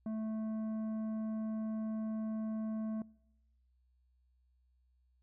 sine tone with tanh clipping, 218.9 Hz, A3, 9 cents flat, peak -37 dBFS, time 0.06-3.02 s, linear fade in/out 2 ms, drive 9 dB, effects noise-tail reverb RT60 0.9 s tail -25 dB re dry + added 62 Hz sine -69 dBFS peak until 5.22 s

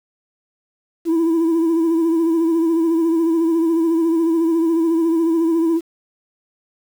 sine tone with vibrato, 329.6 Hz, E4, in tune, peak -11 dBFS, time 1.05-5.81 s, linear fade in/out 50 ms, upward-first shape sine, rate 14 Hz, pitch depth 46 cents each way, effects tanh soft clip ceiling -13 dBFS + 7-bit

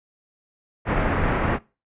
pink low-pass noise, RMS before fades -22 dBFS, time 0.85-1.59 s, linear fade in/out 50 ms, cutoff 2100 Hz, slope 24 dB/octave, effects noise-tail reverb RT60 0.3 s tail -22 dB re dry + resampled to 8000 Hz

